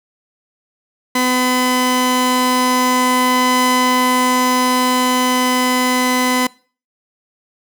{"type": "tone pair together", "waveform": "sawtooth", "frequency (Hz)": [252.2, 1009], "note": ["B3", "B5"], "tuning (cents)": [36, 37], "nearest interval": "2 octaves", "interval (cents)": 2401, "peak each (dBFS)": -12, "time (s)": [1.15, 6.47], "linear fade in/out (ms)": 5, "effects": ["noise-tail reverb RT60 0.4 s tail -23 dB re dry"]}